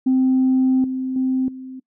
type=tone with level steps; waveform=sine; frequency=260 Hz; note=C4; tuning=11 cents flat; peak=-12 / -21 / -16 / -31 dBFS; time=0.06-1.8 s; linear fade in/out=10 ms; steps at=0.84 / 1.16 / 1.48 s; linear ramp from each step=2 ms; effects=noise-tail reverb RT60 0.1 s tail -23 dB re dry + tanh soft clip ceiling -10 dBFS